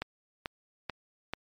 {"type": "click train", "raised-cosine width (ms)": 0.3, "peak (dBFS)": -17, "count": 4, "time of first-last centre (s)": [0.02, 1.336], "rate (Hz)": 2.28, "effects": ["MP3 64 kbps"]}